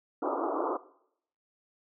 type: band-pass noise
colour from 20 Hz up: pink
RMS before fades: -31 dBFS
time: 0.22-0.77 s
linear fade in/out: 5 ms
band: 280 to 1300 Hz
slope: 96 dB/octave
effects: noise-tail reverb RT60 0.7 s tail -19 dB re dry